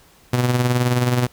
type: tone with tremolo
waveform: sawtooth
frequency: 123.47 Hz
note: B2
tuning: in tune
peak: -10 dBFS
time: 0.33-1.27 s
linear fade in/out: 5 ms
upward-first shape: sine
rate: 19 Hz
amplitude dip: 50%
effects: pink hiss -52 dBFS RMS until 1.32 s